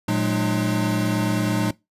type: tone cluster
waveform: square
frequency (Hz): 114.4 / 181.4 / 210.8 / 303.2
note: A#2 / F#3 / G#3 / D#4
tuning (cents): -32 / -34 / +26 / -45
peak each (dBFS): -26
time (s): 0.08-1.71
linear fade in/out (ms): 5
effects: noise-tail reverb RT60 0.2 s tail -21 dB re dry + resampled to 32000 Hz